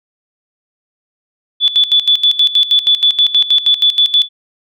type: tone with tremolo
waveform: sine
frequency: 3459 Hz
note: A7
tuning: 30 cents flat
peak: -6 dBFS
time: 1.6-4.29 s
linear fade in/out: 50 ms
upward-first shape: square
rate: 6.3 Hz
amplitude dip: 80%
effects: none